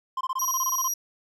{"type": "tone bursts", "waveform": "triangle", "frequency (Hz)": 1046.5, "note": "C6", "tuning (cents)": 0, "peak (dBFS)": -23, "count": 12, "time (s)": [0.17, 0.88], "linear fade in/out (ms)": 5, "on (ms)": 39, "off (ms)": 22}
{"type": "tone", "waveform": "35% pulse", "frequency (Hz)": 5750, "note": "F8", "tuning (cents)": 50, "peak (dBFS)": -23, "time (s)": [0.39, 0.94], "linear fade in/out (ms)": 5}
{"effects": []}